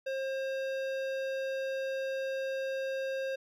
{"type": "tone with hard clipping", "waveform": "sine", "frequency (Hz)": 534, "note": "C5", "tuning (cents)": 35, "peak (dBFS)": -34, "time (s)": [0.06, 3.36], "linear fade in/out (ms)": 10, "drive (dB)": 14, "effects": []}